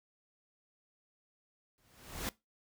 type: noise with exponential growth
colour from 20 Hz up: pink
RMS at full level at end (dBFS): -35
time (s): 1.78-2.29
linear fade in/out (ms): 0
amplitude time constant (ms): 110
effects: noise-tail reverb RT60 0.2 s tail -20 dB re dry